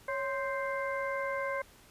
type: harmonic tone with a mistuned harmonic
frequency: 523 Hz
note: C5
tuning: 1 cent flat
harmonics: 1 / 2 / 3 / 4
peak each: -34 / -37 / -39 / -40 dBFS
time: 0.08-1.62 s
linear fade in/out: 5 ms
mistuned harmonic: 1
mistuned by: +96 cents
effects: pink hiss -58 dBFS RMS until 1.9 s + resampled to 32000 Hz